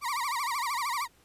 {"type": "tone with vibrato", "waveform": "35% pulse", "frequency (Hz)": 1046.5, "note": "C6", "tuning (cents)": 0, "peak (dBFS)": -27, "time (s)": [0.01, 1.08], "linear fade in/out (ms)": 50, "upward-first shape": "sine", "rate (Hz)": 13, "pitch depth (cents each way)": 210, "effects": ["pink hiss -63 dBFS RMS until 1.24 s", "resampled to 32000 Hz"]}